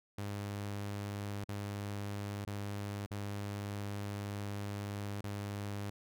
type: tone with dropouts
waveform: sawtooth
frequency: 101.6 Hz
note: G#2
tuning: 38 cents flat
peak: -34 dBFS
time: 0.18-5.9 s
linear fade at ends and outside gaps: 5 ms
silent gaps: 1.443-1.487 / 2.45-2.471 / 3.062-3.109 / 5.21-5.24 s
effects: none